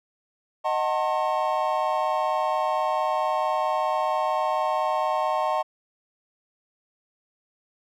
triangle chord, D# diminished seventh, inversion none, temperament just, 622.3 / 746.7 / 896 / 1075.3 Hz, D#5 / F#5 / A5 / C6, 0 / +16 / +31 / +47 cents, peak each -25 / -26 / -26 / -26 dBFS, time 0.64-5.63 s, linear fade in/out 20 ms, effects none

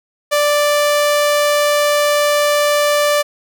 sawtooth tone, 587.3 Hz, D5, in tune, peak -8 dBFS, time 0.31-3.23 s, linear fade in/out 20 ms, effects none

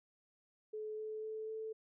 sine tone with pitch steps, 430 / 433.2 / 436.5 / 439.8 Hz, A4 / A4 / A4 / A4, -40 / -27 / -14 / -1 cents, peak -40 dBFS, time 0.73-1.73 s, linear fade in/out 10 ms, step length 250 ms, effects none

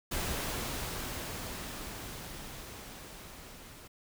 pink noise with level ramp, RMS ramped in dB -34 to -51 dBFS, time 0.11-3.88 s, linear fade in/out 10 ms, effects none

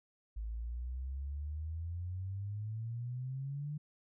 sine exponential sweep, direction up, 53 to 151.1 Hz, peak -37 dBFS, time 0.36-3.78 s, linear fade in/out 10 ms, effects none

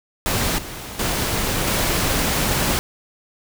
pink noise with level steps, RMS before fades -21 / -33 / -22 / -20 dBFS, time 0.26-2.79 s, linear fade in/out 0 ms, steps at 0.58 / 0.99 / 1.67 s, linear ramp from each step 5 ms, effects none

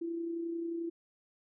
sine tone with amplitude modulation, 335.7 Hz, E4, 32 cents sharp, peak -32 dBFS, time 0.01-0.9 s, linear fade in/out 10 ms, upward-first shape sine, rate 31.3 Hz, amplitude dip 40%, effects none

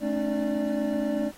triangle tone cluster, 217.1 / 273.1 / 301.3 / 586 Hz, A3 / C#4 / D4 / D5, -23 / -26 / +44 / -4 cents, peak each -28 dBFS, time 0-1.32 s, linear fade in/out 50 ms, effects pink hiss -51 dBFS RMS until 1.37 s + AAC 48 kbps

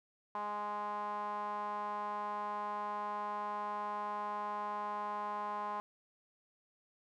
sawtooth tone with band-pass filter, 207.7 Hz, G#3, in tune, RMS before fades -39 dBFS, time 0.35-5.8 s, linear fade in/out 0 ms, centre 960 Hz, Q 9.4, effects none

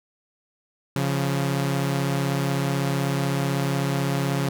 sawtooth tone pair together, 138.59 / 174.61 Hz, C#3 / F3, 0 / 0 cents, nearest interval major third, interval 400 cents, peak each -19 / -24 dBFS, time 0.96-4.49 s, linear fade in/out 2 ms, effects none

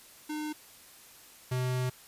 square tone pair in turn, 303.9 / 126.96 Hz, D#4 / B2, -41 / +48 cents, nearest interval octave + minor third, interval 1511 cents, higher first, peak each -34 / -29 dBFS, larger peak second, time 0.29-0.53 / 1.51-1.9 s, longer second, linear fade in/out 10 ms, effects white hiss -54 dBFS RMS until 2.07 s + resampled to 32000 Hz

